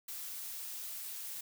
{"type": "noise", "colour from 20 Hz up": "blue", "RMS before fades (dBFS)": -43, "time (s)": [0.08, 1.41], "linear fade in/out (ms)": 5, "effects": []}